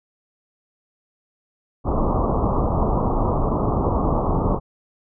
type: low-pass noise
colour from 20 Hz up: pink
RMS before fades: -20 dBFS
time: 1.84-4.6 s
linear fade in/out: 50 ms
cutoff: 1200 Hz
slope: 96 dB/octave
effects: none